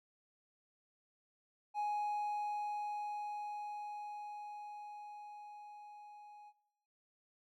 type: tone with level ramp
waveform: triangle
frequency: 833 Hz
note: G#5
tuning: 5 cents sharp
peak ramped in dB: -31 to -52 dBFS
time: 1.74-6.53 s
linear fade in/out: 50 ms
effects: noise-tail reverb RT60 1.0 s tail -20 dB re dry + tanh soft clip ceiling -27 dBFS